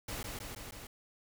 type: noise with echo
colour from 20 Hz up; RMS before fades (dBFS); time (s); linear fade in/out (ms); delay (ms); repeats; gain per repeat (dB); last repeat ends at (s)
pink; -40; 0.08-0.23; 5; 160; 4; -2; 0.87
effects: none